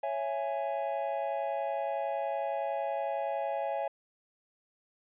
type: chord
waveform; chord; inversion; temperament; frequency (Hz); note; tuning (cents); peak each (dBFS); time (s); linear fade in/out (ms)
triangle; C# minor; none; just; 554.4 / 665.2 / 831.5; C#5 / E5 / G#5; 0 / +16 / +2; -33; 0.03-3.88; 5
effects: resampled to 8000 Hz

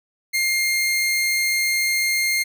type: tone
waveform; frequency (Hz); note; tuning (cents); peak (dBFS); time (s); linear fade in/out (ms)
sawtooth; 2118; C7; +21; -15; 0.33-2.44; 20
effects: none

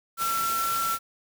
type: tone in noise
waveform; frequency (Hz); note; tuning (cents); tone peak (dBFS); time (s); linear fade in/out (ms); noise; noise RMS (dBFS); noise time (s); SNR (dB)
sine; 1349; E6; +40; -25; 0.17-0.99; 50; white; -32; 0.17-0.99; +4
effects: none

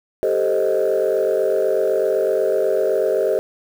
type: chord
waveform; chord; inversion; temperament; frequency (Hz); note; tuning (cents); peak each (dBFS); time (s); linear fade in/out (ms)
sine; A half-diminished seventh; third; equal; 392 / 440 / 523.3 / 622.3; G4 / A4 / C5 / Eb5; 0 / 0 / 0 / 0; -20; 0.23-3.39; 0
effects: tanh soft clip ceiling -10 dBFS + 7-bit

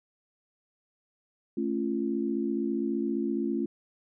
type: chord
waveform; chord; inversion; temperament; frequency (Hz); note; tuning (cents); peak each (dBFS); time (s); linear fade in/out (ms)
sine; A augmented; none; just; 220 / 275 / 343.8; A3 / C#4 / E#4; 0 / -14 / -27; -31; 1.57-3.66; 5
effects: none

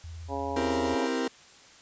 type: tone with vibrato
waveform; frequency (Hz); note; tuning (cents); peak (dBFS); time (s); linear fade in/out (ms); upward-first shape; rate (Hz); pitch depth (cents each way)
sine; 82.41; E2; 0; -38; 0.04-0.95; 0; sine; 19; 100
type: harmonic tone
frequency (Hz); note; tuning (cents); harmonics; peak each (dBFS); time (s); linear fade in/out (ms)
138.59; C#3; 0; 2 / 3 / 4 / 5 / 6 / 7; -37 / -37 / -37 / -37 / -37 / -37; 0.28-1.09; 50
type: chord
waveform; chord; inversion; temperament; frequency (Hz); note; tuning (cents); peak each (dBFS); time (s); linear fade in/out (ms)
40% pulse; C dominant seventh; none; equal; 261.6 / 329.6 / 392 / 466.2; C4 / E4 / G4 / Bb4; 0 / 0 / 0 / 0; -30 / -33 / -35 / -31; 0.56-1.28; 5
effects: white hiss -53 dBFS RMS until 1.81 s + resampled to 16000 Hz

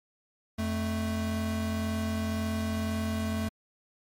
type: tone pair together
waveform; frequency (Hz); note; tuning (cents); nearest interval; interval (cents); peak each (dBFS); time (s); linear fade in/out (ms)
square; 87.31 / 220; F2 / A3; 0 / 0; octave + major third; 1600; -33 / -31; 0.58-3.49; 10
effects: MP3 64 kbps

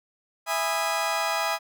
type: chord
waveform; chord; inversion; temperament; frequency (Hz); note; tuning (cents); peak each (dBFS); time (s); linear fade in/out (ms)
30% pulse; E major seventh; none; just; 659.3 / 824.1 / 988.9 / 1236.1; E5 / G#5 / B5 / D#6; 0 / -14 / +2 / -12; -27 / -27 / -29 / -28; 0.46-1.59; 50
effects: none

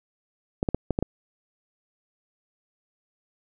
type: clicks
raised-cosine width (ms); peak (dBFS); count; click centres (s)
2; -10; 6; 0.629 / 0.688 / 0.746 / 0.907 / 0.989 / 1.026
effects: none

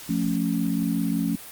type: chord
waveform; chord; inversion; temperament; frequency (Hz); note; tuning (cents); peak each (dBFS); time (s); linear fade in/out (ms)
sine; F augmented; none; equal; 174.61 / 220 / 277.2; F3 / A3 / C#4; 0 / 0 / 0; -26; 0.09-1.36; 5
effects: white hiss -41 dBFS RMS until 1.51 s + Opus 48 kbps

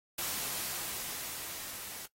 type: noise with level ramp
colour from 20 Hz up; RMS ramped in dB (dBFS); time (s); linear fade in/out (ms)
white; -35 to -44; 0.18-2.06; 5
effects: noise-tail reverb RT60 0.1 s tail -17 dB re dry + AAC 48 kbps

